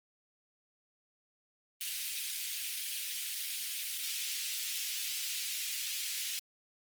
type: high-pass noise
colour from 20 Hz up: pink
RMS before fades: -37 dBFS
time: 1.81-6.39 s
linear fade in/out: 0 ms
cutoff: 2500 Hz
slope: 24 dB/octave
effects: Opus 24 kbps